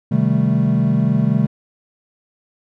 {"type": "chord", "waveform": "triangle", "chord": "A half-diminished seventh", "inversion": "first", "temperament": "equal", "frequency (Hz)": [130.81, 155.56, 196, 220], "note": ["C3", "Eb3", "G3", "A3"], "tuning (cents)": [0, 0, 0, 0], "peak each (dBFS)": -17, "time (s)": [0.11, 1.47], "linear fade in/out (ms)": 10, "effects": []}